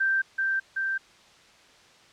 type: tone with echo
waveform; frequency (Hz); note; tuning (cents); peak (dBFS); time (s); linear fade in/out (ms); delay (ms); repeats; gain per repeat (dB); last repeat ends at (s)
sine; 1568; G6; 0; -21; 0-0.22; 10; 380; 2; -2; 0.98
effects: white hiss -55 dBFS RMS until 2.12 s + low-pass 5000 Hz 12 dB/octave